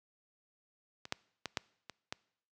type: clicks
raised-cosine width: 0.2 ms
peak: -27 / -15 / -19 / -14 / -27 / -20 dBFS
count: 6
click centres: 1.054 / 1.124 / 1.457 / 1.572 / 1.897 / 2.125 s
effects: noise-tail reverb RT60 0.7 s tail -24 dB re dry + high-pass 80 Hz 12 dB/octave